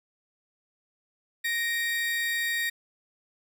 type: tone pair together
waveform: 35% pulse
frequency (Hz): 1864.7 / 2339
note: A#6 / D7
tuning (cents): 0 / -8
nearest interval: major third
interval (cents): 392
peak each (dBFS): -25 / -34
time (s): 1.44-2.7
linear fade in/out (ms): 10
effects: none